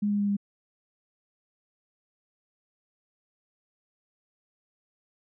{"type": "tone with pitch steps", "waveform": "sine", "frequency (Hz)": [206.4, 204.7, 203.1, 201.5], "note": ["G#3", "G#3", "G#3", "G3"], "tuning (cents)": [-10, -25, -38, 48], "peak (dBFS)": -23, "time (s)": [0.02, 0.368], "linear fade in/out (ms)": 10, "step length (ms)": 87, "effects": []}